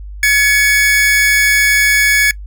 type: tone pair together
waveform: 45% pulse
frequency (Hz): 1702.3 / 2232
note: G#6 / C#7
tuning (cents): +42 / +11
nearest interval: perfect fourth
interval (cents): 469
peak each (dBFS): -11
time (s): 0.23-2.31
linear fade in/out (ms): 2
effects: noise-tail reverb RT60 0.1 s tail -22 dB re dry + added 50 Hz sine -26 dBFS peak until 2.46 s